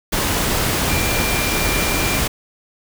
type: tone in noise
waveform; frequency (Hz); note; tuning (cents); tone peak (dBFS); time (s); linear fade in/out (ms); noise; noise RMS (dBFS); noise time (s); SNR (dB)
sine; 2379; D7; +22; -25; 0.89-2.19; 10; pink; -19; 0.12-2.28; -9
effects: none